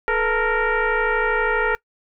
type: tone with frequency modulation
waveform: sine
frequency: 485.2 Hz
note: B4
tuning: 31 cents flat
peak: -17 dBFS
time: 0.08-1.75 s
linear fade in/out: 0 ms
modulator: 459 Hz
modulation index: 3.4
effects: noise-tail reverb RT60 0.1 s tail -23 dB re dry